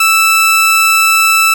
45% pulse tone pair together, 1318.5 / 2637 Hz, E6 / E7, 0 / 0 cents, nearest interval octave, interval 1200 cents, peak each -10 dBFS, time 0-1.54 s, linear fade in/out 5 ms, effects none

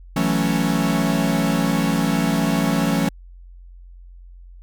45% pulse chord, F# minor seventh, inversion third, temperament equal, 164.81 / 185 / 220 / 277.2 Hz, E3 / F#3 / A3 / C#4, 0 / 0 / 0 / 0 cents, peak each -23 dBFS, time 0.16-3.09 s, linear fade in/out 5 ms, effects added 44 Hz sine -39 dBFS peak until 4.62 s

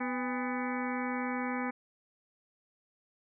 harmonic tone with a mistuned harmonic, 249.8 Hz, B3, 20 cents sharp, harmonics 1 / 2 / 3 / 4 / 5 / 6 / 7 / 8 / 9, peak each -34 / -41 / -40 / -42 / -43 / -45 / -44 / -45 / -43 dBFS, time 0-1.71 s, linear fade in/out 10 ms, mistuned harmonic 3, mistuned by +120 cents, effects none

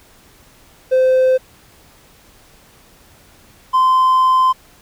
triangle tone pair in turn, 517 / 1034 Hz, C5 / C6, -21 / -21 cents, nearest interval octave, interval 1200 cents, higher second, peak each -7 dBFS, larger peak neither, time 0.91-1.38 / 3.73-4.53 s, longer second, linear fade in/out 20 ms, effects tanh soft clip ceiling -4 dBFS + pink hiss -48 dBFS RMS until 4.81 s

